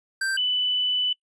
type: tone pair in turn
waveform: square / sine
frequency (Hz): 1568 / 2989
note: G6 / F#7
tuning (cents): 0 / +17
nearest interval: major seventh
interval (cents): 1117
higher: second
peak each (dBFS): -24 / -21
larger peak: second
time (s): 0.21-0.37 / 0.37-1.13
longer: second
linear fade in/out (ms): 5
effects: noise-tail reverb RT60 0.1 s tail -23 dB re dry + resampled to 24000 Hz